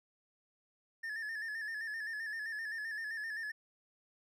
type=tone with vibrato; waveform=triangle; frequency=1760 Hz; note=A6; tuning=in tune; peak=-36 dBFS; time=1.03-3.52 s; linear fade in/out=10 ms; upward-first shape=square; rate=7.7 Hz; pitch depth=53 cents each way; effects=none